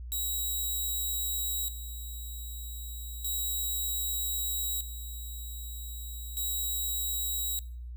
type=tone with tremolo; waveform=5% pulse; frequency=3856 Hz; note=B7; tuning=42 cents flat; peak=-23 dBFS; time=0.12-7.59 s; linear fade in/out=0 ms; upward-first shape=square; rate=0.32 Hz; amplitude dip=75%; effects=noise-tail reverb RT60 0.5 s tail -19 dB re dry + added 60 Hz sine -38 dBFS peak until 7.96 s